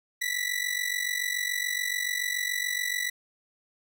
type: ring-modulated tone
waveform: sawtooth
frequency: 1966 Hz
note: B6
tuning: 8 cents flat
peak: -21 dBFS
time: 0.21-3.1 s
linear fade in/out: 10 ms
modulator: 23.5 Hz
effects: none